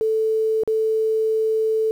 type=tone with dropouts; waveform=sine; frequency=440 Hz; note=A4; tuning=in tune; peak=-17 dBFS; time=0.01-1.91 s; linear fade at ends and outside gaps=0 ms; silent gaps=0.635-0.676 s; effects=8-bit